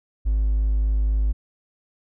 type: tone with hard clipping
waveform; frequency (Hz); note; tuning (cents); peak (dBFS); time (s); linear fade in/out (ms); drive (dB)
triangle; 52; G#1; +3; -18; 0.25-1.33; 20; 4
effects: none